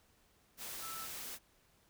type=tone in noise; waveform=sine; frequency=1318.5 Hz; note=E6; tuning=in tune; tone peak=-46 dBFS; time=0.8-1.08 s; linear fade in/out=50 ms; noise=white; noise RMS=-45 dBFS; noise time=0.57-1.39 s; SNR=-4 dB; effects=pink hiss -70 dBFS RMS until 1.89 s